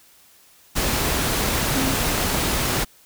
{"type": "tone in noise", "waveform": "sine", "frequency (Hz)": 266.2, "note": "C4", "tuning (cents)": 30, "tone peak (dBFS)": -23, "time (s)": [1.75, 1.95], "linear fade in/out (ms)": 20, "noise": "pink", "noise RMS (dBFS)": -22, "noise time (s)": [0.75, 2.85], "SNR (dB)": -4, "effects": ["white hiss -53 dBFS RMS until 3.05 s"]}